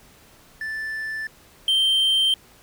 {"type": "tone pair in turn", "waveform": "triangle", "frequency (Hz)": [1760, 3136], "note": ["A6", "G7"], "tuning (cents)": [0, 0], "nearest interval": "minor seventh", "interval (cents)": 1000, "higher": "second", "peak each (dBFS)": [-25, -15], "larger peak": "second", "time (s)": [[0.61, 1.27], [1.68, 2.34]], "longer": "neither", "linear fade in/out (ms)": 2, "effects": ["pink hiss -52 dBFS RMS until 2.62 s"]}